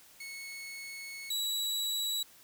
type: tone pair in turn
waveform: sawtooth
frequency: 2197 / 3905 Hz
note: C#7 / B7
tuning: -16 / -20 cents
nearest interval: minor seventh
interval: 996 cents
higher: second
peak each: -38 / -28 dBFS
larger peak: second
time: 0.2-1.3 / 1.3-2.23 s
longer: first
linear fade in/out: 5 ms
effects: white hiss -58 dBFS RMS until 2.43 s